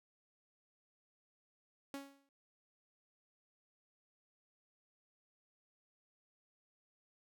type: tone with exponential decay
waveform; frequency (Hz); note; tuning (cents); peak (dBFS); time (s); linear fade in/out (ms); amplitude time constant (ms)
sawtooth; 277.2; C#4; 0; -37; 1.94-2.29; 1; 74
effects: none